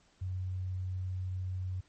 sine tone, 92.5 Hz, F#2, in tune, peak -33 dBFS, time 0.21-1.81 s, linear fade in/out 10 ms, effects pink hiss -67 dBFS RMS until 1.88 s + MP3 32 kbps

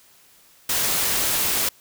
white noise, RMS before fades -22 dBFS, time 0.69-1.69 s, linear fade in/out 5 ms, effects white hiss -54 dBFS RMS until 1.8 s

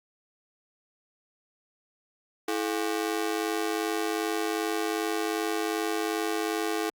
sawtooth ring-modulated tone, 380 Hz, F#4, 46 cents sharp, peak -20 dBFS, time 2.48-6.9 s, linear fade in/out 5 ms, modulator 51.3 Hz, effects Opus 48 kbps

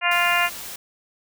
harmonic tone, 349.2 Hz, F4, in tune, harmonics 2 / 3 / 4 / 5 / 6 / 7 / 8, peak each -25 / -25 / -25 / -25 / -25 / -25 / -25 dBFS, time 0.01-0.5 s, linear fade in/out 50 ms
white noise, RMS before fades -35 dBFS, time 0.11-0.76 s, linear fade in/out 5 ms
effects none

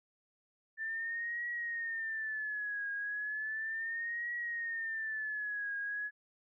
sine tone with vibrato, 1769 Hz, A6, 9 cents sharp, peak -35 dBFS, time 0.77-6.11 s, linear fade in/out 50 ms, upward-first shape triangle, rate 0.35 Hz, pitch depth 140 cents each way, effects none

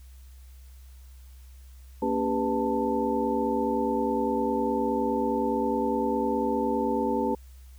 sine tone cluster, 231.9 / 281.6 / 400.2 / 495.4 / 886 Hz, A#3 / C#4 / G4 / B4 / A5, -9 / +27 / +36 / +5 / +12 cents, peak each -30 dBFS, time 2.02-7.35 s, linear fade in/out 5 ms, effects added 64 Hz sine -45 dBFS peak until 7.78 s + white hiss -61 dBFS RMS until 7.78 s

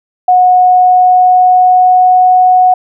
sine tone with pitch glide, 730 to 735.5 Hz, F#5 to F#5, -24 to -11 cents, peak -3 dBFS, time 0.28-2.74 s, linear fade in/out 5 ms, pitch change +13 cents, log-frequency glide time 0.5-2.33 s, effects none

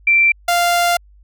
sine / sawtooth tone pair in turn, 2349 / 696.3 Hz, D7 / F5, 0 / -5 cents, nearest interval octave + major sixth, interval 2105 cents, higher first, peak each -9 dBFS, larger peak neither, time 0.07-0.32 / 0.48-0.97 s, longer second, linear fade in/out 5 ms, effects added 50 Hz sine -44 dBFS peak until 1.23 s

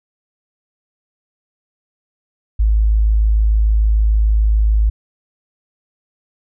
sine tone, 53.4 Hz, G#1, 49 cents sharp, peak -10 dBFS, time 2.59-4.9 s, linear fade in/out 10 ms, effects none

